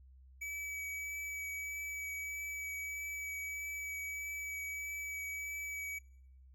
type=tone with vibrato; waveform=square; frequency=2285 Hz; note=D7; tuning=48 cents flat; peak=-40 dBFS; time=0.41-5.99 s; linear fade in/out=10 ms; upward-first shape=triangle; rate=1.6 Hz; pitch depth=12 cents each way; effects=noise-tail reverb RT60 0.8 s tail -25 dB re dry + added 65 Hz sine -56 dBFS peak until 6.54 s